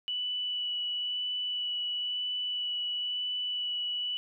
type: tone with vibrato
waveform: sine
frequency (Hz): 2960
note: F#7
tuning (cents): 0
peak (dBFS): -30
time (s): 0.08-4.17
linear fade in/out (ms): 0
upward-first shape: sine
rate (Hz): 1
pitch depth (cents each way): 10
effects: none